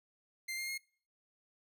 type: tone with pitch steps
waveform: sawtooth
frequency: 2093 / 2120 / 2147 Hz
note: C7 / C7 / C7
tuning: 0 / +22 / +44 cents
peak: -34 dBFS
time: 0.48-0.78 s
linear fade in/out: 10 ms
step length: 100 ms
effects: noise-tail reverb RT60 0.5 s tail -24 dB re dry